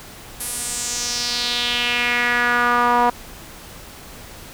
sawtooth tone with band-pass filter sweep, 241.8 Hz, B3, 36 cents flat, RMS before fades -20 dBFS, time 0.4-3.1 s, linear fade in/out 5 ms, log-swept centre 11000 to 890 Hz, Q 3.1, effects pink hiss -39 dBFS RMS until 4.53 s

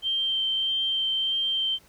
sine tone with vibrato, 3136 Hz, G7, in tune, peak -23 dBFS, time 0.02-1.79 s, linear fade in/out 50 ms, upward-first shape sine, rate 1.6 Hz, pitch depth 9 cents each way, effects pink hiss -57 dBFS RMS until 1.88 s

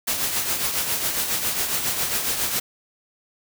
white noise with tremolo, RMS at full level -22 dBFS, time 0.07-2.6 s, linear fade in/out 10 ms, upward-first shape triangle, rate 7.3 Hz, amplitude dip 55%, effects none

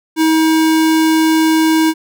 square tone, 318.8 Hz, D#4, 42 cents sharp, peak -10 dBFS, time 0.16-1.94 s, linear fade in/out 50 ms, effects none

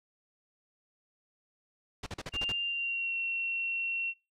pink noise bursts, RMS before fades -38 dBFS, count 7, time 2.03-2.521 s, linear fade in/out 5 ms, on 35 ms, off 41 ms
sine tone with pitch glide, 2794 to 2725 Hz, F7 to F7, 0 to -43 cents, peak -30 dBFS, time 2.32-4.14 s, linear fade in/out 50 ms, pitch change -43 cents, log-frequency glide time 2.63-3.16 s
effects noise-tail reverb RT60 0.3 s tail -25 dB re dry + low-pass 6000 Hz 12 dB/octave

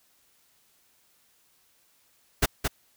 pink noise with echo, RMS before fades -21 dBFS, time 2.42-2.46 s, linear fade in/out 10 ms, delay 220 ms, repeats 1, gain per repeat -5 dB, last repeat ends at 2.68 s, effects white hiss -65 dBFS RMS until 2.96 s

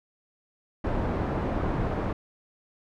pink low-pass noise, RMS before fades -28 dBFS, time 0.84-2.13 s, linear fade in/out 5 ms, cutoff 1000 Hz, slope 12 dB/octave, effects none

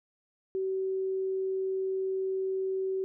sine tone, 380.9 Hz, G4, 50 cents flat, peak -28 dBFS, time 0.55-3.04 s, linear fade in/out 0 ms, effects none

